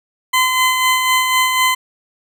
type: tone with tremolo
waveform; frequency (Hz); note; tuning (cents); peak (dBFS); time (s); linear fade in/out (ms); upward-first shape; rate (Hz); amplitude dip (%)
20% pulse; 1025; C6; -36; -6; 0.33-1.75; 10; sine; 4; 40
effects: none